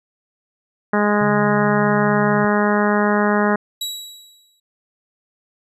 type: harmonic tone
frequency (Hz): 207.5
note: G#3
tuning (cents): -1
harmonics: 1 / 2 / 3 / 4 / 5 / 6 / 7 / 8 / 9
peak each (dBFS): -18 / -21 / -23 / -24 / -25 / -26 / -26 / -27 / -28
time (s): 0.93-3.56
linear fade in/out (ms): 5
type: tone with pitch glide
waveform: sine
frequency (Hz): 142.2 to 143.35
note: C#3 to D3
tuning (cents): +45 to -42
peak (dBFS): -24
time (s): 1.21-2.45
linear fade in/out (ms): 2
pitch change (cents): +13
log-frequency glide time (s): 1.56-1.97
type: tone with exponential decay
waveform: sawtooth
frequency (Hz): 3892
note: B7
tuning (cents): -26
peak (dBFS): -18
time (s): 3.81-4.6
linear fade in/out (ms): 5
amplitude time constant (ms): 170
effects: resampled to 32000 Hz